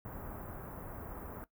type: band-stop noise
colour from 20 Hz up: pink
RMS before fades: -45 dBFS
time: 0.05-1.44 s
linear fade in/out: 0 ms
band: 1400 to 15000 Hz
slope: 24 dB/octave
effects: noise-tail reverb RT60 0.1 s tail -17 dB re dry